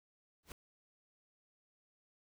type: noise with exponential growth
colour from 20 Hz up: pink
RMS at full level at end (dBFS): -44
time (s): 0.43-0.52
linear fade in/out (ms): 2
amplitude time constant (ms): 18
effects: none